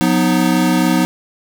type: chord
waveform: square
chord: B major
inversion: second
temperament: equal with one note detuned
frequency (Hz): 180.46 / 246.9 / 311.1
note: F#3 / B3 / D#4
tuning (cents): -43 / 0 / 0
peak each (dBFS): -17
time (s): 0.01-1.05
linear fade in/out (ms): 0
effects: none